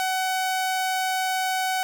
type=tone; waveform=sawtooth; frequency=751 Hz; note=F#5; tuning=26 cents sharp; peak=-19 dBFS; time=0-1.83 s; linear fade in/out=0 ms; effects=none